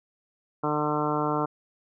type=harmonic tone; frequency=150 Hz; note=D3; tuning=37 cents sharp; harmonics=1 / 2 / 3 / 4 / 5 / 6 / 7 / 8 / 9; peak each=-33 / -30 / -31 / -34 / -33 / -33 / -32 / -35 / -34 dBFS; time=0.63-1.46 s; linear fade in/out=10 ms; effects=none